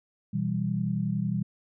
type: chord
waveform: sine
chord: E minor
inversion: second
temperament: equal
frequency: 123.47 / 164.81 / 196 Hz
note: B2 / E3 / G3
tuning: 0 / 0 / 0 cents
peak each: -31 / -30 / -29 dBFS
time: 0.33-1.43 s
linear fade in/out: 10 ms
effects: none